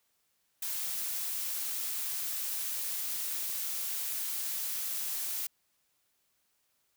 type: noise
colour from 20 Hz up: blue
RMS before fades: -35 dBFS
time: 0.62-5.47 s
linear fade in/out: 5 ms
effects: white hiss -75 dBFS RMS until 6.96 s